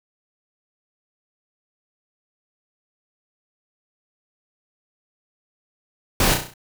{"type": "noise with echo", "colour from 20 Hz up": "pink", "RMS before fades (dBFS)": -18, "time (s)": [6.2, 6.34], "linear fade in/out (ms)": 2, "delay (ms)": 33, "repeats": 6, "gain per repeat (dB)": -5, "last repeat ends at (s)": 6.538, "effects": []}